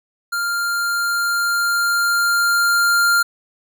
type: tone with level ramp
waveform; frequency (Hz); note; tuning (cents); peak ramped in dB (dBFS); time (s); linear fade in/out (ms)
square; 1396.9; F6; 0; -20 to -13; 0.32-3.23; 10
effects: none